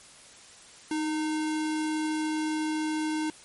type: tone with sample-and-hold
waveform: sine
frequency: 311.1 Hz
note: D#4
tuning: in tune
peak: -26 dBFS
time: 0.91-3.3 s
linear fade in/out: 2 ms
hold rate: 1225 Hz
effects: white hiss -51 dBFS RMS until 3.44 s + MP3 48 kbps